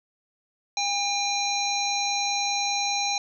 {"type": "harmonic tone", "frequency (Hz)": 805, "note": "G5", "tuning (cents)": 46, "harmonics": [1, 3, 5, 7, 8], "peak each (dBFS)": [-28, -31, -28, -33, -33], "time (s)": [0.77, 3.18], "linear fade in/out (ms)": 2, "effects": []}